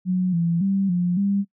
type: tone with pitch steps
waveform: sine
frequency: 183.2 / 169 / 195.2 / 177 / 199.1 Hz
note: F#3 / E3 / G3 / F3 / G3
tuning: -17 / +43 / -7 / +23 / +27 cents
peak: -18 dBFS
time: 0.05-1.45 s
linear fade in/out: 50 ms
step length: 280 ms
effects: noise-tail reverb RT60 0.1 s tail -24 dB re dry